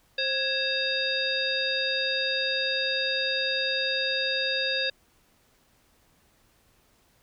harmonic tone with a mistuned harmonic, 530 Hz, C5, 22 cents sharp, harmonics 1 / 3 / 5 / 7 / 9, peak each -32 / -31 / -32 / -29 / -32 dBFS, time 0.18-4.9 s, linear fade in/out 5 ms, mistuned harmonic 3, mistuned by +74 cents, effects pink hiss -64 dBFS RMS until 7.22 s

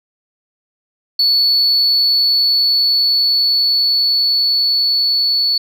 sine tone with level ramp, 4435 Hz, C#8, in tune, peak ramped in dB -8 to -11 dBFS, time 1.19-5.58 s, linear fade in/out 5 ms, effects tanh soft clip ceiling -8 dBFS

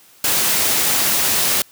white noise, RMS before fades -17 dBFS, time 0.24-1.62 s, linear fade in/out 2 ms, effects white hiss -49 dBFS RMS until 1.71 s + high-pass 80 Hz 12 dB/octave

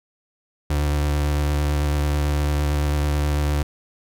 35% pulse tone with vibrato, 73.42 Hz, D2, in tune, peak -17 dBFS, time 0.7-3.63 s, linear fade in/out 5 ms, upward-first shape sine, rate 9 Hz, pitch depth 17 cents each way, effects none

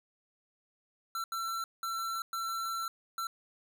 square tone bursts at uneven times, 1347 Hz, E6, 37 cents sharp, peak -34 dBFS, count 5, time 1.15-1.24 / 1.32-1.64 / 1.83-2.22 / 2.33-2.88 / 3.18-3.27 s, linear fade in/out 2 ms, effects none

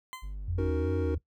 20% pulse tone with exponential decay, 1031 Hz, C6, 26 cents flat, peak -31 dBFS, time 0.13-0.35 s, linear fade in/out 0 ms, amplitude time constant 47 ms
triangle tone, 49.71 Hz, G1, 25 cents sharp, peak -33 dBFS, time 0.22-0.71 s, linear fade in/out 20 ms
sine tone with vibrato, 84 Hz, E2, 33 cents sharp, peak -29 dBFS, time 0.48-1.18 s, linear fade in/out 5 ms, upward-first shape sine, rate 2.7 Hz, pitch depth 120 cents each way
triangle chord, D# minor seventh, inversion third, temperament equal, 277.2 / 311.1 / 370 / 466.2 Hz, C#4 / D#4 / F#4 / A#4, 0 / 0 / 0 / 0 cents, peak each -34 / -33 / -33 / -30 dBFS, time 0.58-1.15 s, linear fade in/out 5 ms
effects noise-tail reverb RT60 0.1 s tail -18 dB re dry

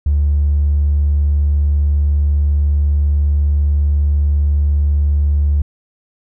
triangle tone, 72.7 Hz, D2, 17 cents flat, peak -7 dBFS, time 0.06-5.62 s, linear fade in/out 5 ms, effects tanh soft clip ceiling -8 dBFS

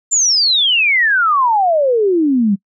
sine exponential sweep, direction down, 7370 to 189.9 Hz, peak -10 dBFS, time 0.11-2.56 s, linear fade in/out 20 ms, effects noise-tail reverb RT60 0.1 s tail -26 dB re dry

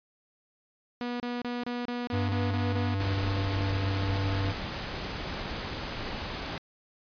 sawtooth tone bursts, 242.8 Hz, B3, 29 cents flat, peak -27 dBFS, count 9, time 1.01-2.944 s, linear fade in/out 0 ms, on 190 ms, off 28 ms
square tone with pitch glide, 98 to 97.38 Hz, G2 to G2, 0 to -11 cents, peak -28 dBFS, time 2.12-4.53 s, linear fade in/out 20 ms, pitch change -11 cents, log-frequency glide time 2.41-3.59 s
pink noise, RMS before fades -35 dBFS, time 3-6.58 s, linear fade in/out 2 ms
effects resampled to 11025 Hz

